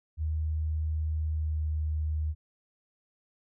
sine tone with pitch glide, 78 to 77.15 Hz, D#2 to D#2, +5 to -14 cents, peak -27 dBFS, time 0.17-2.35 s, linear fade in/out 50 ms, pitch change -19 cents, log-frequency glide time 1.26-1.65 s, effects none

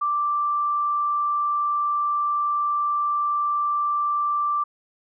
sine tone, 1174.7 Hz, D6, in tune, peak -20 dBFS, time 0.01-4.64 s, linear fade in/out 10 ms, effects none

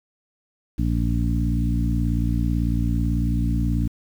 harmonic tone with a mistuned harmonic, 58.2 Hz, A#1, 2 cents flat, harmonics 1 / 2 / 3 / 4 / 5, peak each -22 / -25 / -27 / -28 / -29 dBFS, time 0.78-3.88 s, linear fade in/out 10 ms, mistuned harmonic 1, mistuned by +17 cents, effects 8-bit

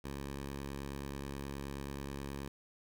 10% pulse tone, 69.4 Hz, C#2, 3 cents sharp, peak -32 dBFS, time 0.04-2.48 s, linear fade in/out 5 ms, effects none

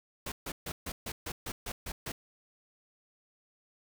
pink noise bursts, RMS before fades -38 dBFS, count 10, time 0.26-2.12 s, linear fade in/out 5 ms, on 60 ms, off 140 ms, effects none

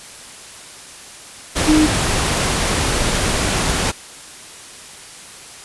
sine tone in noise, 308 Hz, D#4, 17 cents flat, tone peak -10 dBFS, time 1.67-1.87 s, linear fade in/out 20 ms, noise pink, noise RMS -18 dBFS, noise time 1.55-3.92 s, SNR +5 dB, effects white hiss -37 dBFS RMS until 5.64 s + resampled to 24000 Hz

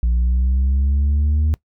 sine linear sweep, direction up, 57.8 to 77.78 Hz, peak -11 dBFS, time 0.03-1.54 s, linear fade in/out 0 ms, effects noise-tail reverb RT60 0.1 s tail -24 dB re dry + tanh soft clip ceiling -13 dBFS

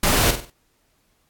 pink noise with echo, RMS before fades -18 dBFS, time 0.03-0.31 s, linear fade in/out 5 ms, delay 48 ms, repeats 4, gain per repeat -8 dB, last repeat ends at 0.502 s, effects pink hiss -65 dBFS RMS until 1.29 s + AAC 64 kbps

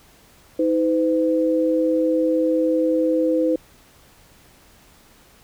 sine tone pair together, 318.1 / 507.6 Hz, D#4 / B4, +38 / +47 cents, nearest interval minor sixth, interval 809 cents, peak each -19 dBFS, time 0.59-3.56 s, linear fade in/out 5 ms, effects pink hiss -52 dBFS RMS until 5.43 s

